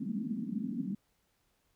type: band-pass noise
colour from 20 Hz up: pink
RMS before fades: -36 dBFS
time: 0-0.95 s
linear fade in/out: 5 ms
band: 190 to 250 Hz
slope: 48 dB/octave
effects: pink hiss -75 dBFS RMS until 1.75 s